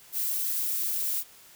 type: noise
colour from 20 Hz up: violet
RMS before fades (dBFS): -29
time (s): 0.12-1.24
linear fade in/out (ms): 50
effects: white hiss -53 dBFS RMS until 1.55 s